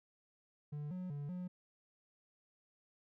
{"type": "tone with pitch steps", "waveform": "triangle", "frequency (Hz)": [147.5, 182.6, 144, 180.6], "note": ["D3", "F#3", "D3", "F#3"], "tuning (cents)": [8, -23, -34, -42], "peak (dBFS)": -38, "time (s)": [0.72, 1.48], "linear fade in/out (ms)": 10, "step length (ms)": 190, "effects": []}